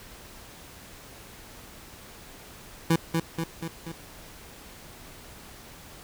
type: tone with echo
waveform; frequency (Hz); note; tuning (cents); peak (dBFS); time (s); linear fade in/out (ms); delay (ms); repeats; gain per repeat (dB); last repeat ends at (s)
25% pulse; 164.81; E3; 0; -15; 2.9-2.96; 5; 240; 4; -4; 3.92
effects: pink hiss -47 dBFS RMS until 6.03 s